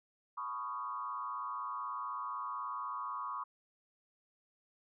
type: tone with frequency modulation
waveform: sine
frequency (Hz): 1108.7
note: C#6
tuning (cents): 0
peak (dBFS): -37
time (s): 0.37-3.44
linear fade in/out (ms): 10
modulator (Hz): 116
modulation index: 1.2
effects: none